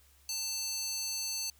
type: tone with high-pass filter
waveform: square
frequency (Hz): 890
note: A5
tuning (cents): +20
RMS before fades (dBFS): -36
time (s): 0.29-1.5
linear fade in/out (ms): 2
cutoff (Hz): 5200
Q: 3
effects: added 69 Hz sine -63 dBFS peak until 1.59 s + white hiss -65 dBFS RMS until 1.59 s